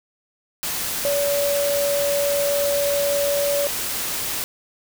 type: tone in noise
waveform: sine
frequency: 570 Hz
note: C#5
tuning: 48 cents sharp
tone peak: -19 dBFS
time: 1.05-3.67 s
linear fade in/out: 0 ms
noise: white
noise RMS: -26 dBFS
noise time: 0.63-4.44 s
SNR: +4 dB
effects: none